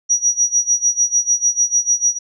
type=tone with tremolo; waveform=sine; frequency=5790 Hz; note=F#8; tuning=38 cents flat; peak=-10 dBFS; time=0.09-2.19 s; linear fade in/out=20 ms; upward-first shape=sine; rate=6.7 Hz; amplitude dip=90%; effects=none